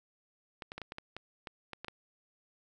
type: clicks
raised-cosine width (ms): 0.3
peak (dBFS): -25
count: 11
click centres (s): 0.622 / 0.719 / 0.78 / 0.817 / 0.921 / 0.984 / 1.166 / 1.472 / 1.733 / 1.846 / 1.883
effects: none